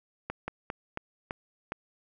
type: slowing click train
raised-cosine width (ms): 0.5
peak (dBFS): -18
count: 6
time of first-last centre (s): 0.3-1.721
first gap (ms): 180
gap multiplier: 1.23
effects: none